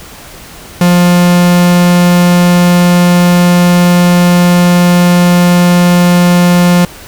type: tone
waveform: 45% pulse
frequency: 176.2 Hz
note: F3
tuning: 16 cents sharp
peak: -4 dBFS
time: 0.81-6.85 s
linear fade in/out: 2 ms
effects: pink hiss -31 dBFS RMS until 7.07 s